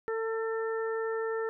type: harmonic tone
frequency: 448.1 Hz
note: A4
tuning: 32 cents sharp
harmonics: 1 / 2 / 3 / 4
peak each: -30 / -42 / -40 / -41 dBFS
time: 0.08-1.49 s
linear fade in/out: 0 ms
effects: none